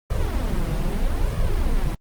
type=noise with flanger; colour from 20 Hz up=brown; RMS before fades=-21 dBFS; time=0.1-1.95 s; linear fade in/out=5 ms; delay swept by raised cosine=1.7 to 6.2 ms; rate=0.79 Hz; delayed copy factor=+0.7; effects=Opus 32 kbps